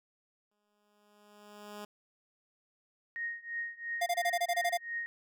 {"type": "tone with exponential growth", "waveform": "10% pulse", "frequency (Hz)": 207.7, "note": "G#3", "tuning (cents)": 0, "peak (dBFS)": -33, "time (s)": [0.51, 1.85], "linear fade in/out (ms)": 5, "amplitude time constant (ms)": 290}
{"type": "tone with tremolo", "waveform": "sine", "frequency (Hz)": 1864.7, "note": "A#6", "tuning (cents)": 0, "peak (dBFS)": -32, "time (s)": [3.16, 5.06], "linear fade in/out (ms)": 0, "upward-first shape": "triangle", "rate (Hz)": 2.9, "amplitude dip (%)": 95}
{"type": "tone bursts", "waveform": "square", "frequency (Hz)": 698.5, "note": "F5", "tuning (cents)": 0, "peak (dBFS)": -28, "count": 10, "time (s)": [4.01, 4.775], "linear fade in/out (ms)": 10, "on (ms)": 54, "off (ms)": 25}
{"effects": []}